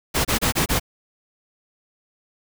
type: noise bursts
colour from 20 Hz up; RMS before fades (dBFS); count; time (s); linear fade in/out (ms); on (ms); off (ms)
pink; -20; 5; 0.14-0.798; 20; 110; 27
effects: none